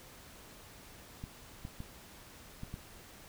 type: clicks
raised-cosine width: 5 ms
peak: -29 dBFS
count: 5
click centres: 1.239 / 1.651 / 1.804 / 2.634 / 2.741 s
effects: pink hiss -54 dBFS RMS until 3.28 s